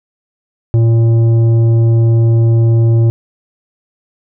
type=tone with tanh clipping; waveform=sine; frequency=114.8 Hz; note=A#2; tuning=26 cents flat; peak=-8 dBFS; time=0.74-3.1 s; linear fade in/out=0 ms; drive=9 dB; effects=none